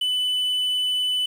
triangle tone with quantisation, 2996 Hz, F#7, 21 cents sharp, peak -19 dBFS, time 0.01-1.26 s, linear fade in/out 5 ms, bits 8, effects none

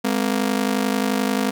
sawtooth ring-modulated tone, 233.1 Hz, A#3, in tune, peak -12 dBFS, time 0.04-1.51 s, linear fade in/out 10 ms, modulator 25.7 Hz, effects none

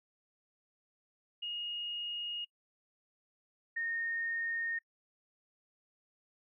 sine tone pair in turn, 2865 / 1841.8 Hz, F7 / A#6, +44 / -21 cents, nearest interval minor sixth, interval 765 cents, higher first, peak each -36 / -33 dBFS, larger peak second, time 1.42-2.45 / 3.76-4.79 s, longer neither, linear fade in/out 10 ms, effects noise-tail reverb RT60 0.1 s tail -24 dB re dry

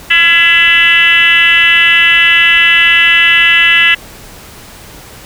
sine tone with frequency modulation, 2336 Hz, D7, 10 cents flat, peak -4 dBFS, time 0.1-3.95 s, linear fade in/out 10 ms, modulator 326 Hz, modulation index 2.2, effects pink hiss -33 dBFS RMS until 5.25 s

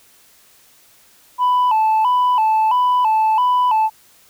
sine tone with vibrato, 932.3 Hz, A#5, in tune, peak -10 dBFS, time 1.38-3.9 s, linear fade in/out 50 ms, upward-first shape square, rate 1.5 Hz, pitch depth 110 cents each way, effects tanh soft clip ceiling -11 dBFS + white hiss -51 dBFS RMS until 4.29 s

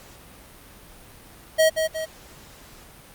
square tone with echo, 636 Hz, D#5, 38 cents sharp, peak -15 dBFS, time 1.58-1.7 s, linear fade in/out 20 ms, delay 180 ms, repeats 2, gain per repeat -6 dB, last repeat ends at 2.06 s, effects pink hiss -47 dBFS RMS until 3.14 s + Opus 48 kbps

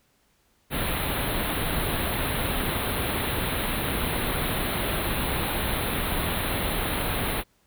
pink band-stop noise, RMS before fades -27 dBFS, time 0.7-7.44 s, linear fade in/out 50 ms, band 4100 to 9400 Hz, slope 96 dB/octave, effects pink hiss -66 dBFS RMS until 7.66 s

